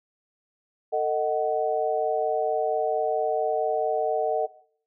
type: chord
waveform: sine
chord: D# diminished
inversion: second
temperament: just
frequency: 448 / 622.3 / 746.7 Hz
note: A4 / D#5 / F#5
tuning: +31 / 0 / +16 cents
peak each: -26 dBFS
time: 0.92-4.47 s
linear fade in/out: 20 ms
effects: noise-tail reverb RT60 0.5 s tail -17 dB re dry